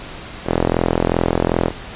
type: tone with band-pass filter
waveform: sawtooth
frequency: 42.61 Hz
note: F1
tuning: 42 cents flat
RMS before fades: -18 dBFS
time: 0.45-1.72 s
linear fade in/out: 50 ms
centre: 500 Hz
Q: 1
effects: pink hiss -33 dBFS RMS until 1.95 s + resampled to 8000 Hz